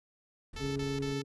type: noise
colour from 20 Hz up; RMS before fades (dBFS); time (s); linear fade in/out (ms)
brown; -46; 0.53-1.13; 5
type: tone bursts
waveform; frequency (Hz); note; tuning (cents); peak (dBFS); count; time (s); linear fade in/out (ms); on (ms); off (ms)
5% pulse; 440; A4; 0; -29; 3; 0.56-1.22; 5; 200; 30
type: harmonic tone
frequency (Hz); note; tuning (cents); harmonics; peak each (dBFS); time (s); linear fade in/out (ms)
138.59; C#3; 0; 1 / 2 / 3; -36 / -36 / -36; 0.59-1.24; 50
effects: resampled to 24000 Hz